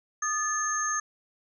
sine tone cluster, 1233 / 1737 / 6400 Hz, D#6 / A6 / G8, -16 / -23 / +35 cents, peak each -30 / -33 / -29 dBFS, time 0.22-1 s, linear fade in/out 5 ms, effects none

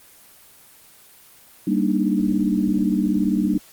sine chord, Eb major seventh, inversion first, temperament equal, 196 / 233.1 / 293.7 / 311.1 Hz, G3 / Bb3 / D4 / Eb4, 0 / 0 / 0 / 0 cents, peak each -21 / -23 / -23 / -25 dBFS, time 1.67-3.58 s, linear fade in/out 5 ms, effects white hiss -49 dBFS RMS until 3.72 s + Opus 24 kbps

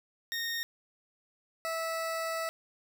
20% pulse tone pair in turn, 1849 / 653.7 Hz, A#6 / E5, -15 / -15 cents, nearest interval octave + tritone, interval 1800 cents, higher first, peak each -27 dBFS, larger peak neither, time 0.32-0.63 / 1.65-2.49 s, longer second, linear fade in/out 0 ms, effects none

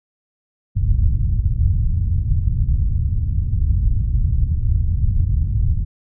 white low-pass noise, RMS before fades -17 dBFS, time 0.75-5.85 s, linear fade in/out 20 ms, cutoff 100 Hz, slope 24 dB/octave, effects none

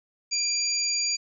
sine tone cluster, 2408 / 4751 / 6780 Hz, D7 / D8 / G#8, +43 / +19 / +35 cents, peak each -33 / -26 / -28 dBFS, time 0.31-1.17 s, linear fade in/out 20 ms, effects none

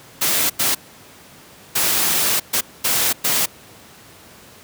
white noise bursts at uneven times, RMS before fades -18 dBFS, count 6, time 0.21-0.5 / 0.59-0.75 / 1.75-2.4 / 2.53-2.61 / 2.84-3.13 / 3.24-3.46 s, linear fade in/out 10 ms, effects pink hiss -44 dBFS RMS until 4.63 s + high-pass 100 Hz 12 dB/octave

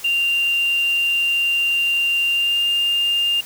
triangle tone with pitch glide, 2784 to 2805 Hz, F7 to F7, -6 to +7 cents, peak -13 dBFS, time 0.04-3.41 s, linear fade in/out 10 ms, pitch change +13 cents, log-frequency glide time 2.29-2.59 s, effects tanh soft clip ceiling -13 dBFS + white hiss -38 dBFS RMS until 3.45 s

